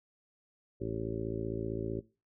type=harmonic tone; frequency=55.5 Hz; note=A1; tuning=16 cents sharp; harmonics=1 / 2 / 3 / 4 / 5 / 6 / 7 / 8 / 10; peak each=-45 / -40 / -45 / -44 / -44 / -40 / -38 / -46 / -47 dBFS; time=0.8-2.01 s; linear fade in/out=20 ms; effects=noise-tail reverb RT60 0.3 s tail -19 dB re dry